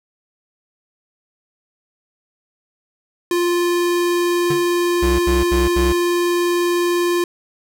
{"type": "tone with vibrato", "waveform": "square", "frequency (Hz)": 349.2, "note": "F4", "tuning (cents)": 0, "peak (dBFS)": -16, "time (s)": [3.31, 7.24], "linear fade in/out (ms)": 2, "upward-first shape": "sine", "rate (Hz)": 20, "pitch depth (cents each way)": 10}
{"type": "tone with exponential decay", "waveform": "square", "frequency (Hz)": 146.83, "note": "D3", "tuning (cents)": 0, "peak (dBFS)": -20, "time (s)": [4.5, 4.68], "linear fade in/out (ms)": 5, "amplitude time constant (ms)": 38}
{"type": "tone bursts", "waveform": "square", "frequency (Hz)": 64.1, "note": "C2", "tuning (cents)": -35, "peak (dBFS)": -18, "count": 4, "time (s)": [5.02, 5.928], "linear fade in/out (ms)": 10, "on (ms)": 170, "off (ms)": 76}
{"effects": []}